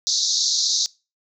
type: band-pass noise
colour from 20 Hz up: pink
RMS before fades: -21 dBFS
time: 0.07-0.86 s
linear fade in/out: 0 ms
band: 3800 to 6700 Hz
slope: 96 dB/octave
effects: noise-tail reverb RT60 0.3 s tail -23 dB re dry